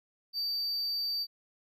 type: tone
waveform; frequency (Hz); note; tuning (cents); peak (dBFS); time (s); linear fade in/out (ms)
triangle; 4628; D8; -26; -29; 0.33-1.27; 50
effects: none